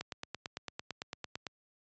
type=click train; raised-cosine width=0.2 ms; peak=-21 dBFS; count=14; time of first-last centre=0.01-1.467 s; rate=8.92 Hz; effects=high-pass 80 Hz 12 dB/octave + resampled to 16000 Hz